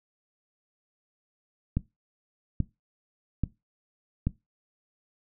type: click train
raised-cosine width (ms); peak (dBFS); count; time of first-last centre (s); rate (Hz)
5; -13; 4; 1.77-4.27; 1.2
effects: noise-tail reverb RT60 0.2 s tail -18 dB re dry